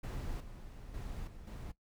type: noise with level steps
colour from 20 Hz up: brown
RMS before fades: -39 / -49 / -42 / -51 / -44 dBFS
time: 0.03-1.72 s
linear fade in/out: 10 ms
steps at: 0.4 / 0.94 / 1.27 / 1.47 s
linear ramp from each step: 5 ms
effects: noise-tail reverb RT60 0.1 s tail -17 dB re dry